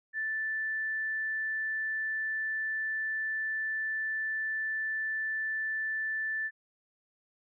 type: tone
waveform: sine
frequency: 1760 Hz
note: A6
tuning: in tune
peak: -30 dBFS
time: 0.13-6.51 s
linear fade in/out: 50 ms
effects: none

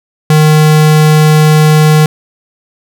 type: tone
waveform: square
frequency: 153.9 Hz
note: D#3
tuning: 19 cents flat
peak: -4 dBFS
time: 0.3-2.06 s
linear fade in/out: 2 ms
effects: none

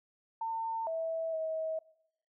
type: tone with pitch steps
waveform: sine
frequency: 903 / 652 / 639 Hz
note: A5 / E5 / D#5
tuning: +45 / -19 / +46 cents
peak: -32 dBFS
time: 0.41-1.79 s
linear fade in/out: 5 ms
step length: 460 ms
effects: noise-tail reverb RT60 0.8 s tail -21 dB re dry

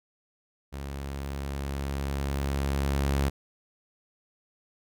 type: tone with level ramp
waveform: sawtooth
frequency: 69.3 Hz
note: C#2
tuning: in tune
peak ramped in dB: -31 to -19 dBFS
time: 0.72-3.3 s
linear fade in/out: 20 ms
effects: none

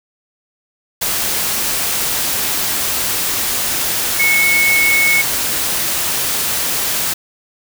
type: tone in noise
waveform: sine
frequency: 2200 Hz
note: C#7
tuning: 14 cents flat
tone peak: -11 dBFS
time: 4.19-5.22 s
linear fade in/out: 10 ms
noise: white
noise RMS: -18 dBFS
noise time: 1.01-7.14 s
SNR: +4 dB
effects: none

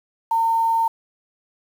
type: tone with quantisation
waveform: sine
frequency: 910 Hz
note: A#5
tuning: 42 cents flat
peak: -16 dBFS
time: 0.31-0.88 s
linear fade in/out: 5 ms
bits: 7
effects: none

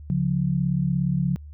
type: tone pair together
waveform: sine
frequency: 141.7 / 178.73 Hz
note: C#3 / F3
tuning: +38 / +40 cents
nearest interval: major third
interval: 402 cents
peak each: -23 dBFS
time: 0.1-1.36 s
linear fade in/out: 0 ms
effects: added 74 Hz sine -38 dBFS peak until 1.53 s

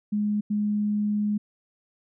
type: tone bursts at uneven times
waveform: sine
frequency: 208.6 Hz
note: G#3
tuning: 8 cents sharp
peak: -22 dBFS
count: 2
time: 0.12-0.41 / 0.5-1.38 s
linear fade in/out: 10 ms
effects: none

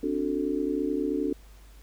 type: chord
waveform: sine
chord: D dominant seventh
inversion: third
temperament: just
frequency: 264.3 / 293.7 / 367.1 / 440.5 Hz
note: C4 / D4 / F#4 / A4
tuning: +18 / 0 / -14 / +2 cents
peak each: -33 / -28 / -32 / -32 dBFS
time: 0.03-1.33 s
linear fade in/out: 5 ms
effects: added 50 Hz sine -48 dBFS peak until 1.82 s + pink hiss -58 dBFS RMS until 1.82 s

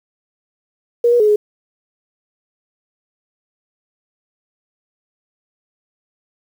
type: tone with pitch steps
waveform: sine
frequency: 475.1 / 481.6 / 424.2 / 419 Hz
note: A#4 / B4 / G#4 / G#4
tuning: +33 / -44 / +37 / +15 cents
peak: -9 dBFS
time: 1.04-1.36 s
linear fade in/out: 5 ms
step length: 80 ms
effects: 7-bit

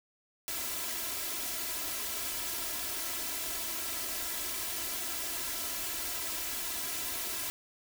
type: noise with comb filter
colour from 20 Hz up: white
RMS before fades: -36 dBFS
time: 0.48-7.5 s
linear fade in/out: 0 ms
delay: 3 ms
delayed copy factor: +1
effects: none

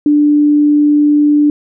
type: tone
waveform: sine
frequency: 295 Hz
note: D4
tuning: 8 cents sharp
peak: -6 dBFS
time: 0.06-1.5 s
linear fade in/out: 2 ms
effects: none

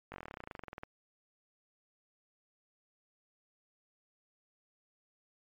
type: slowing click train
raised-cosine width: 0.5 ms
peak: -28 dBFS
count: 22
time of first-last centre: 0.12-0.834 s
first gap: 20 ms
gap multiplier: 1.05
effects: MP3 64 kbps

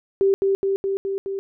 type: tone with echo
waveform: sine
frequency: 390.6 Hz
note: G4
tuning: 6 cents flat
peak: -14 dBFS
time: 0.21-0.34 s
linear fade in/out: 0 ms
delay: 210 ms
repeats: 5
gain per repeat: -2 dB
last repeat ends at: 1.39 s
effects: none

